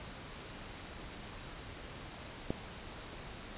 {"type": "click", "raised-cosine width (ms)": 2, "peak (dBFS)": -19, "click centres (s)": 2.505, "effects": ["pink hiss -47 dBFS RMS until 3.57 s", "resampled to 8000 Hz"]}